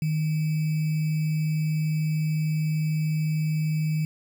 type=tone with sample-and-hold; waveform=sine; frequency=155.56 Hz; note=D#3; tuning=in tune; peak=-22 dBFS; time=0.02-4.05 s; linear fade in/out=2 ms; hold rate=2450 Hz; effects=none

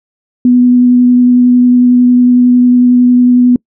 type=tone with vibrato; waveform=sine; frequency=246.9 Hz; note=B3; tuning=in tune; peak=-3 dBFS; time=0.45-3.56 s; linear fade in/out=2 ms; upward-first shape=triangle; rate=11 Hz; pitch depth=12 cents each way; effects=noise-tail reverb RT60 0.1 s tail -26 dB re dry

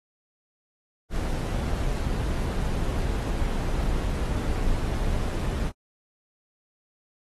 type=noise with amplitude modulation; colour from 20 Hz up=brown; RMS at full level=-25 dBFS; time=1.1-5.72 s; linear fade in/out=50 ms; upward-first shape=sine; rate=166 Hz; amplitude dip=25%; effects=AAC 32 kbps

